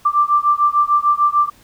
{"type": "beating tone pair", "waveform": "sine", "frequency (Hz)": [1174.7, 1181.4], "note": ["D6", "D6"], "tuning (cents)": [0, 10], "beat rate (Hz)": 6.7, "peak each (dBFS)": -15, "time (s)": [0.05, 1.5], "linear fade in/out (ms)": 10, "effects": ["pink hiss -50 dBFS RMS until 1.63 s"]}